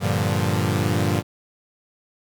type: chord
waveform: sawtooth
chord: G minor seventh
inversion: none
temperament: equal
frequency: 98 / 116.54 / 146.83 / 174.61 Hz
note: G2 / Bb2 / D3 / F3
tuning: 0 / 0 / 0 / 0 cents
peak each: -19 / -21 / -22 / -23 dBFS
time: 0-1.23 s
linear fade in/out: 50 ms
effects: none